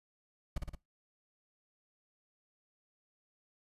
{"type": "noise with echo", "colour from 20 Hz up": "brown", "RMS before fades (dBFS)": -33, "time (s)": [0.56, 0.58], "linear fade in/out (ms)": 5, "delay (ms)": 57, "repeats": 3, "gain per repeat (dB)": -3, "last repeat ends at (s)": 0.751, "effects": ["noise-tail reverb RT60 0.2 s tail -21 dB re dry", "resampled to 32000 Hz"]}